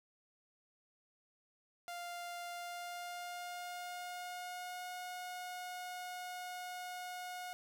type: tone with pitch glide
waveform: sawtooth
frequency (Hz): 698.5 to 723.6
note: F5 to F#5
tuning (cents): 0 to -39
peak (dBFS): -39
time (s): 1.88-7.53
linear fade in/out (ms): 0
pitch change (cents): +61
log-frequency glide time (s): 2.51-4.89
effects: none